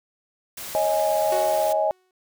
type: noise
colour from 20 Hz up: white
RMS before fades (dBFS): -35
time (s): 0.57-1.73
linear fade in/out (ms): 5
type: chord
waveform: sine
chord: C# suspended second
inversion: none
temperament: equal with one note detuned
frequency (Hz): 554.4 / 630.6 / 830.6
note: C#5 / D#5 / G#5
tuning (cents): 0 / +23 / 0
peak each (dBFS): -27 / -21 / -24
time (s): 0.75-1.91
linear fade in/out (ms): 0
type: tone with exponential decay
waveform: sawtooth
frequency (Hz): 370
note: F#4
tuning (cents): 0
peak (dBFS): -23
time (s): 1.32-2.11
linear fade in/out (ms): 2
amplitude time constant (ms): 170
effects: none